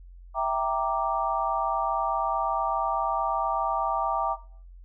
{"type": "chord", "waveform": "sine", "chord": "E half-diminished seventh", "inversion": "none", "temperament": "equal", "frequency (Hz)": [659.3, 784, 932.3, 1174.7], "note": ["E5", "G5", "Bb5", "D6"], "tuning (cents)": [0, 0, 0, 0], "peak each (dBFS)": -29, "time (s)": [0.34, 4.37], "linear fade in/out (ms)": 50, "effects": ["noise-tail reverb RT60 0.5 s tail -18 dB re dry", "added 44 Hz sine -44 dBFS peak until 4.84 s"]}